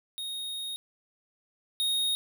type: tone pair in turn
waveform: square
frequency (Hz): 3729 / 3729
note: A#7 / A#7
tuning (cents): 0 / 0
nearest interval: unison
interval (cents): 0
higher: neither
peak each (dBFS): -34 / -26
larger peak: second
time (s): 0.18-0.76 / 1.8-2.15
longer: first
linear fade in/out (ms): 0
effects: none